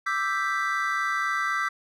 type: chord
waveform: triangle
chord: E minor seventh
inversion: third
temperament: equal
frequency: 1174.7 / 1318.5 / 1568 / 1975.5 Hz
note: D6 / E6 / G6 / B6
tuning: 0 / 0 / 0 / 0 cents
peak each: -28 dBFS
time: 0.06-1.69 s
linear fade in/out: 10 ms
effects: none